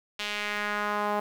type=tone with band-pass filter sweep; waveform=sawtooth; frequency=207.7 Hz; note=G#3; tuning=in tune; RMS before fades=-30 dBFS; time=0.19-1.2 s; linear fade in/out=5 ms; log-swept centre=3200 to 830 Hz; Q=1.8; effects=8-bit